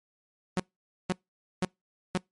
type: tone bursts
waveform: sawtooth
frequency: 183.7 Hz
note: F#3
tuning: 12 cents flat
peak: -21 dBFS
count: 4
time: 0.57-2.174 s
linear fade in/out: 0 ms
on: 26 ms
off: 500 ms
effects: noise-tail reverb RT60 0.2 s tail -26 dB re dry + MP3 48 kbps